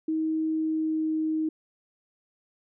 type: tone with pitch glide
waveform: sine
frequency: 316.6 to 314.4 Hz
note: D#4 to D#4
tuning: +30 to +18 cents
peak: -24 dBFS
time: 0.08-1.49 s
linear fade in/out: 5 ms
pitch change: -12 cents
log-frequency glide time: 0.48-1.14 s
effects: none